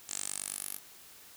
10% pulse tone with band-pass filter sweep, 49 Hz, G1, in tune, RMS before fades -39 dBFS, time 0.07-0.8 s, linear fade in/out 50 ms, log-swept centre 7400 to 12000 Hz, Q 4.4, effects white hiss -54 dBFS RMS until 1.36 s

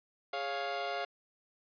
sawtooth chord, Db major, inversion second, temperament equal with one note detuned, 415.3 / 554.4 / 700.5 Hz, Ab4 / Db5 / F5, 0 / 0 / +5 cents, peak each -38 / -36 / -32 dBFS, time 0.33-1.05 s, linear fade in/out 5 ms, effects resampled to 11025 Hz

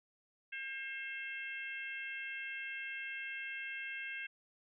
harmonic tone, 535 Hz, C5, 38 cents sharp, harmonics 3 / 4 / 5 / 6, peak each -44 / -45 / -45 / -55 dBFS, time 0.52-4.27 s, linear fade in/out 10 ms, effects none

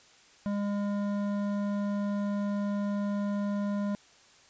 triangle tone with hard clipping, 203.2 Hz, G#3, 38 cents flat, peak -30 dBFS, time 0.46-3.95 s, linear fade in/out 0 ms, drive 16 dB, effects white hiss -58 dBFS RMS until 4.49 s + resampled to 16000 Hz

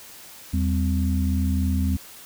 sine tone cluster, 80.6 / 195.6 / 258.9 Hz, E2 / G3 / C4, -38 / -4 / -18 cents, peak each -21 / -26 / -28 dBFS, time 0.53-1.97 s, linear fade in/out 10 ms, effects white hiss -44 dBFS RMS until 2.25 s

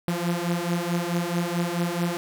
sawtooth beating tone pair, 170.7 / 175.3 Hz, F3 / F3, -39 / +7 cents, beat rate 4.6 Hz, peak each -23 / -23 dBFS, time 0.08-2.17 s, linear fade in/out 0 ms, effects 9-bit

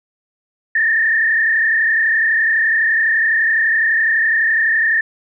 sine tone with frequency modulation, 1798 Hz, A6, 37 cents sharp, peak -12 dBFS, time 0.75-5.01 s, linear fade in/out 5 ms, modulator 31.9 Hz, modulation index 2, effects none

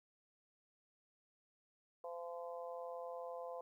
harmonic tone, 171.3 Hz, F3, 33 cents flat, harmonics 3 / 4 / 5 / 6, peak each -46 / -49 / -55 / -53 dBFS, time 2.04-3.61 s, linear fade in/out 2 ms, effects 13-bit

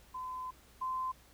sine tone pair in turn, 1020 / 1033 Hz, C6 / C6, -44 / -22 cents, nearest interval unison, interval 22 cents, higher second, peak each -38 / -33 dBFS, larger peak second, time 0.14-0.51 / 0.81-1.12 s, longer first, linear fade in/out 10 ms, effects added 60 Hz sine -63 dBFS peak until 1.33 s + pink hiss -62 dBFS RMS until 1.33 s

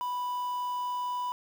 triangle tone with quantisation, 987.8 Hz, B5, in tune, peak -28 dBFS, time 0.01-1.32 s, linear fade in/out 0 ms, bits 8, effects none

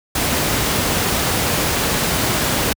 pink noise, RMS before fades -18 dBFS, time 0.15-2.73 s, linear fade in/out 5 ms, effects high-pass 60 Hz 12 dB/octave

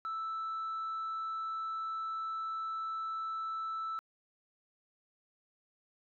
sine tone, 1318.5 Hz, E6, in tune, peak -33 dBFS, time 0.05-3.99 s, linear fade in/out 0 ms, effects tanh soft clip ceiling -33 dBFS

